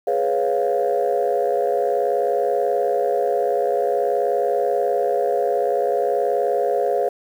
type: chord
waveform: sine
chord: C# dominant seventh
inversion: second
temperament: equal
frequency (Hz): 415.3 / 493.9 / 554.4 / 698.5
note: G#4 / B4 / C#5 / E#5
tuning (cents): 0 / 0 / 0 / 0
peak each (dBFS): -22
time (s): 0.07-7.09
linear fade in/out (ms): 5
effects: tanh soft clip ceiling -10 dBFS + 8-bit